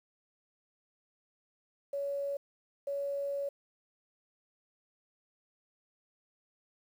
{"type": "tone bursts at uneven times", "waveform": "sine", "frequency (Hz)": 562, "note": "C#5", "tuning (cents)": 24, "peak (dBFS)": -32, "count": 2, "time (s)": [[1.93, 2.37], [2.87, 3.49]], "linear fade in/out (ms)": 5, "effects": ["10-bit"]}